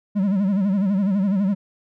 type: tone with vibrato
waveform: triangle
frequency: 196.2 Hz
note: G3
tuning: 2 cents sharp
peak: -15 dBFS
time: 0.15-1.55 s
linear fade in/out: 20 ms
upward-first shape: sine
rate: 12 Hz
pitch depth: 110 cents each way
effects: none